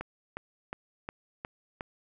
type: click train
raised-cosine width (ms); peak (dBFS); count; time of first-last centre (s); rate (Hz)
0.5; -21; 6; 0.01-1.809; 2.78
effects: none